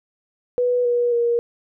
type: tone with pitch steps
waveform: sine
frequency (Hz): 491.9 / 482.1 / 472.4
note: B4 / B4 / A#4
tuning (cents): -7 / -42 / +23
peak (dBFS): -16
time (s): 0.58-1.39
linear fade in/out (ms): 0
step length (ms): 270
effects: none